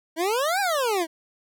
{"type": "exponential two-way sweep", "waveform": "25% pulse", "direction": "up then down", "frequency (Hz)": [310.7, 826, 310.7], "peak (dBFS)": -18, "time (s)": [0.16, 1.07], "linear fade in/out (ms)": 50, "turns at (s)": 0.6, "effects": []}